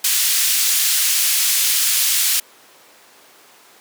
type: band-pass noise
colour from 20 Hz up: white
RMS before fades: -17 dBFS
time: 0.04-2.4 s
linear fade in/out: 5 ms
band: 2400 to 15000 Hz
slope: 12 dB/octave
effects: pink hiss -47 dBFS RMS until 3.8 s + high-pass 400 Hz 12 dB/octave